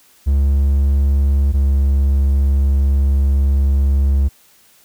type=tone pair in turn; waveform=triangle; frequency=69.6 / 68.96 Hz; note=C#2 / C#2; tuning=+8 / -8 cents; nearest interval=unison; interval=16 cents; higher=first; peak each=-9 dBFS; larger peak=neither; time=0.26-1.53 / 1.53-4.29 s; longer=second; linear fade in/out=20 ms; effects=white hiss -51 dBFS RMS until 4.84 s